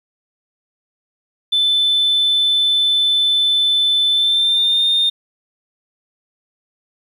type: tone with pitch glide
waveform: sine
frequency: 3520 to 3640 Hz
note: A7 to A#7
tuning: 0 to -42 cents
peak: -11 dBFS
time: 1.52-5.1 s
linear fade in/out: 10 ms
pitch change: +58 cents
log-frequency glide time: 4.11-4.86 s
effects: tanh soft clip ceiling -9 dBFS + 8-bit